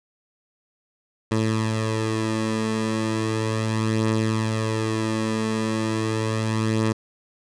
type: beating tone pair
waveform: 15% pulse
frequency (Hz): 110 / 110.36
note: A2 / A2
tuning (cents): 0 / +6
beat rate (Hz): 0.36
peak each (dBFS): -23 / -16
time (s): 1.31-6.93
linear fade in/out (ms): 10
effects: resampled to 22050 Hz